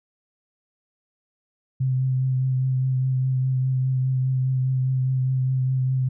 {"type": "tone with vibrato", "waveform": "sine", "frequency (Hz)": 130.1, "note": "C3", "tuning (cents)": -9, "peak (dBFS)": -19, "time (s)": [1.8, 6.09], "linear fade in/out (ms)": 10, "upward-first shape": "triangle", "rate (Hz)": 4.9, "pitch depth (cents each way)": 22, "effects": []}